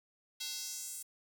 square tone with high-pass filter sweep, 297.6 Hz, D4, 23 cents sharp, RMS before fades -42 dBFS, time 0.4-1.03 s, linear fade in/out 10 ms, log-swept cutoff 3900 to 9000 Hz, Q 2.1, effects none

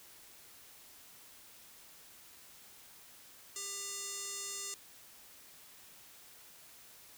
square tone with band-pass filter, 398.6 Hz, G4, 29 cents sharp, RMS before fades -42 dBFS, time 3.56-4.74 s, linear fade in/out 0 ms, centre 7200 Hz, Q 2.6, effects white hiss -57 dBFS RMS until 7.17 s

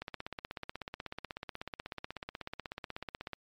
click train, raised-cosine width 0.3 ms, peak -23 dBFS, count 55, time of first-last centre 0.02-3.333 s, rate 16.3 Hz, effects MP3 64 kbps

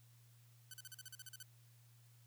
5% pulse tone bursts, 1516 Hz, F#6, 42 cents sharp, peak -38 dBFS, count 11, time 0.71-1.428 s, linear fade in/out 2 ms, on 28 ms, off 41 ms, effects added 118 Hz sine -63 dBFS peak until 2.26 s + white hiss -72 dBFS RMS until 2.26 s

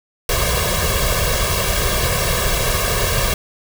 pink noise with comb filter, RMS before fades -18 dBFS, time 0.29-3.34 s, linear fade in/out 2 ms, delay 1.8 ms, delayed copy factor +0.95, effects none

